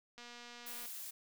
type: click train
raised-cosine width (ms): 0.2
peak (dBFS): -35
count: 164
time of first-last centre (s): 0.18-0.859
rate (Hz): 240
type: noise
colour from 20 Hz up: blue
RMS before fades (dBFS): -46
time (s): 0.66-1.11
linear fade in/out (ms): 10
effects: none